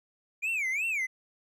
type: tone with vibrato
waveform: triangle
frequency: 2349 Hz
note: D7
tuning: in tune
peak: -26 dBFS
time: 0.42-1.07 s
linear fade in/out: 20 ms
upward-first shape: sine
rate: 2.8 Hz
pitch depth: 250 cents each way
effects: none